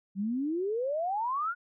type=exponential sweep; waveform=sine; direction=up; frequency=186.5 to 1468 Hz; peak=-28 dBFS; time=0.15-1.55 s; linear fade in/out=50 ms; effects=none